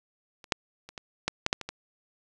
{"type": "clicks", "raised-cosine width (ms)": 0.2, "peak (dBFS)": [-30, -6, -27, -21, -9, -7, -6, -19, -18], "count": 9, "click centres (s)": [0.442, 0.522, 0.89, 0.978, 1.28, 1.464, 1.529, 1.613, 1.69], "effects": ["resampled to 24000 Hz", "8-bit"]}